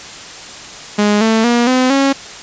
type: tone with pitch steps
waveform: sawtooth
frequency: 207.7 / 222.6 / 238.6 / 255.7 / 274.1 Hz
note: G#3 / A3 / A#3 / C4 / C#4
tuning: 0 / +20 / +41 / -40 / -19 cents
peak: -6 dBFS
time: 0.98-2.13 s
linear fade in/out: 10 ms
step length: 230 ms
effects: white hiss -31 dBFS RMS until 2.42 s + resampled to 16000 Hz